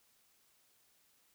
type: silence
effects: white hiss -71 dBFS RMS until 1.34 s